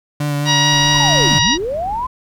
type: tone with vibrato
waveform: 35% pulse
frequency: 145.7 Hz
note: D3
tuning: 13 cents flat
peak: -15 dBFS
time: 0.2-1.39 s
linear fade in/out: 5 ms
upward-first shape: sine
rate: 4.6 Hz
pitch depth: 21 cents each way
type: harmonic tone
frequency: 952 Hz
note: A#5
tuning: 36 cents sharp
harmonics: 1 / 2 / 3 / 4 / 5 / 6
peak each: -19 / -19 / -19 / -17 / -23 / -20 dBFS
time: 0.45-1.58 s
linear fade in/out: 50 ms
type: noise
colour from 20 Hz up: brown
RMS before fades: -32 dBFS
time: 0.72-2.07 s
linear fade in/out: 5 ms
type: linear two-way sweep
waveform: sine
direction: down then up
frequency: 1046.5 to 90 to 1046.5 Hz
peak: -18 dBFS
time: 0.94-2.07 s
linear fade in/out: 10 ms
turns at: 1.39 s
effects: none